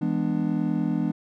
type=chord; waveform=triangle; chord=E dominant seventh; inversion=none; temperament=just; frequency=164.81 / 206 / 247.2 / 296.7 Hz; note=E3 / G#3 / B3 / D4; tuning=0 / -14 / +2 / +18 cents; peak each=-26 dBFS; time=0.01-1.12 s; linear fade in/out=10 ms; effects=none